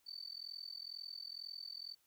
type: tone with amplitude modulation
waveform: sine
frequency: 4552 Hz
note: C#8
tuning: 45 cents sharp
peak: -40 dBFS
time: 0.06-1.95 s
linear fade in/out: 20 ms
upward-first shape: sine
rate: 42.1 Hz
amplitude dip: 100%
effects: tanh soft clip ceiling -38 dBFS + white hiss -75 dBFS RMS until 2.06 s

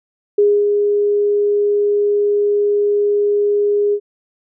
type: tone with ADSR envelope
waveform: sine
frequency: 411.1 Hz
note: G#4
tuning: 18 cents flat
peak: -8 dBFS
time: 0.38-4 s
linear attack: 6 ms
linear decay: 260 ms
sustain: -4 dB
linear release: 65 ms
effects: none

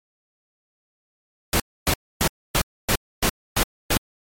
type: noise bursts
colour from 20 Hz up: pink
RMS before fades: -19 dBFS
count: 8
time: 1.53-3.972 s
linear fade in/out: 2 ms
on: 69 ms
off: 270 ms
effects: MP3 64 kbps

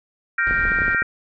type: chord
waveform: sine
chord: G minor seventh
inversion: third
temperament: equal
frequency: 1396.9 / 1568 / 1864.7 / 2349 Hz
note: F6 / G6 / Bb6 / D7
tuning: 0 / 0 / 0 / 0 cents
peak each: -22 / -22 / -22 / -28 dBFS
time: 0.38-1.03 s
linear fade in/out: 5 ms
type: noise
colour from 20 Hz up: brown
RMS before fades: -30 dBFS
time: 0.47-0.94 s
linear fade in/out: 0 ms
type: clicks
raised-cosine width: 2 ms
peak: -17 dBFS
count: 8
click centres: 0.51 / 0.653 / 0.719 / 0.787 / 0.819 / 0.881 / 0.947 / 1.021 s
effects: resampled to 11025 Hz

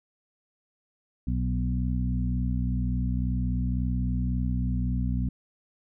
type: harmonic tone with a mistuned harmonic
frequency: 62 Hz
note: B1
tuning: 7 cents sharp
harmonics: 1 / 2 / 3 / 4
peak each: -27 / -30 / -32 / -33 dBFS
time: 1.27-5.29 s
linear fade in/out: 5 ms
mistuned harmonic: 2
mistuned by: -22 cents
effects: none

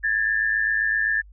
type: tone pair together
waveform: sine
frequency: 1663.3 / 1771 Hz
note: G#6 / A6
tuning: +2 / +11 cents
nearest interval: minor second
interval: 109 cents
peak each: -24 / -21 dBFS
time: 0.03-1.22 s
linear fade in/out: 20 ms
effects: added 50 Hz sine -44 dBFS peak until 1.32 s

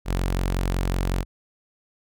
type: tone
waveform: sawtooth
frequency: 45.39 Hz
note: F#1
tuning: 32 cents flat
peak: -18 dBFS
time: 0.05-1.25 s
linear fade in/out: 50 ms
effects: none

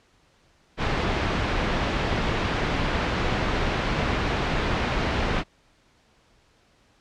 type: low-pass noise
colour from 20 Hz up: pink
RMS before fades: -25 dBFS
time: 0.77-5.44 s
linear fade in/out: 50 ms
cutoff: 3100 Hz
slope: 12 dB/octave
effects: pink hiss -61 dBFS RMS until 7 s + low-pass 6000 Hz 12 dB/octave

